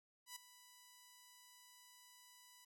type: tone with ADSR envelope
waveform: 5% pulse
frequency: 988 Hz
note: B5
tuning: in tune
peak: -35 dBFS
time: 0.26-2.65 s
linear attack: 100 ms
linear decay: 7 ms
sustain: -15 dB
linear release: 8 ms
effects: none